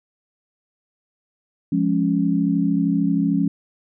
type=chord; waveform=sine; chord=Db major; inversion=first; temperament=equal; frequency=174.61 / 207.7 / 277.2 Hz; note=F3 / Ab3 / Db4; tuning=0 / 0 / 0 cents; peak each=-21 / -22 / -20 dBFS; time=1.72-3.48 s; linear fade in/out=5 ms; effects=none